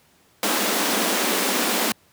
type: high-pass noise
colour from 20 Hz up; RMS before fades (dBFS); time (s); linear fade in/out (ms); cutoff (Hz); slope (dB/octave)
pink; -22; 0.43-1.92; 2; 190; 96
effects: pink hiss -58 dBFS RMS until 2.12 s + high-pass 80 Hz 12 dB/octave